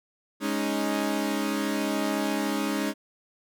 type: chord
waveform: sawtooth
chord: Ab suspended fourth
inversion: none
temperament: equal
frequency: 207.7 / 277.2 / 311.1 Hz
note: Ab3 / Db4 / Eb4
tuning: 0 / 0 / 0 cents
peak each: -26 dBFS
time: 0.4-2.94 s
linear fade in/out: 50 ms
effects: none